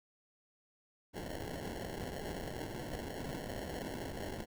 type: noise with sample-and-hold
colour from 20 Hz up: white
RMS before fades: -42 dBFS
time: 1.13-4.46 s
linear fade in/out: 50 ms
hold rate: 1225 Hz
effects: none

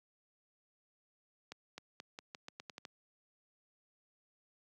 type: accelerating click train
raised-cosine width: 0.2 ms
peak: -28 dBFS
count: 10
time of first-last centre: 1.52-2.852 s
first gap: 260 ms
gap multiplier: 0.85
effects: high-pass 150 Hz 12 dB/octave

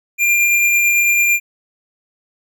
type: tone with tremolo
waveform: square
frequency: 2394 Hz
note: D7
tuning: 33 cents sharp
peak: -11 dBFS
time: 0.18-1.4 s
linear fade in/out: 50 ms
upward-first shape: triangle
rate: 9 Hz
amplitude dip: 25%
effects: none

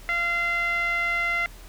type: tone with low-pass filter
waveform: 5% pulse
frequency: 689 Hz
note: F5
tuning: 24 cents flat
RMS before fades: -25 dBFS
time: 0.09-1.46 s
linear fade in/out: 0 ms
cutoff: 1900 Hz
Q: 7.3
effects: added 40 Hz sine -42 dBFS peak until 1.68 s + pink hiss -49 dBFS RMS until 1.68 s

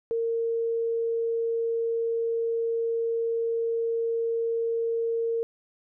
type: tone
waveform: sine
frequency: 459.6 Hz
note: A#4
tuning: 25 cents flat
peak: -24 dBFS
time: 0.11-5.43 s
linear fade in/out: 0 ms
effects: none

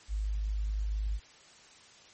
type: tone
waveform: sine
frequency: 51.91 Hz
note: G#1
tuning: in tune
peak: -29 dBFS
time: 0.08-1.2 s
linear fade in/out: 50 ms
effects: white hiss -56 dBFS RMS until 2.13 s + MP3 32 kbps

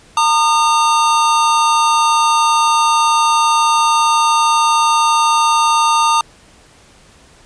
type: tone pair together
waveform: square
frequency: 913.7 / 1219 Hz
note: A#5 / D#6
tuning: -35 / -36 cents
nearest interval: perfect fourth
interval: 499 cents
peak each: -14 dBFS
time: 0.17-6.21 s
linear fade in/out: 2 ms
effects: pink hiss -46 dBFS RMS until 7.45 s + resampled to 22050 Hz

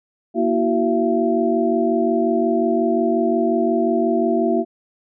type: tone cluster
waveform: sine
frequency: 235.1 / 329.5 / 375.1 / 675 Hz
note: A#3 / E4 / F#4 / E5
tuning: +15 / -1 / +24 / +41 cents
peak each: -21 dBFS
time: 0.34-4.65 s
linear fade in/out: 50 ms
effects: none

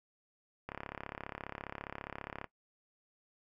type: click train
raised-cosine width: 0.5 ms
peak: -25 dBFS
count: 62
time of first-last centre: 0.69-2.443 s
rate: 34.8 Hz
effects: noise-tail reverb RT60 0.1 s tail -17 dB re dry

